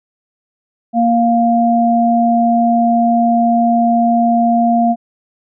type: tone pair together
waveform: sine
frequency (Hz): 234 / 700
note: A#3 / F5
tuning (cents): +7 / +4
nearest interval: octave + perfect fifth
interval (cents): 1897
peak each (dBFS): -12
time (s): 0.93-4.96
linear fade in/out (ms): 50
effects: none